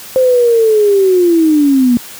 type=linear sweep; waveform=sine; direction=down; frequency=523.3 to 235.8 Hz; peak=-6 dBFS; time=0.16-1.97 s; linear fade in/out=0 ms; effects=white hiss -31 dBFS RMS until 2.19 s + high-pass 60 Hz 12 dB/octave